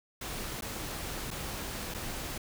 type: noise with dropouts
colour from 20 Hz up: pink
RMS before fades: -38 dBFS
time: 0.21-2.38 s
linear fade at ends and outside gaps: 5 ms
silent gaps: 0.61-0.621 / 1.306-1.311 / 1.941-1.945 s
effects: none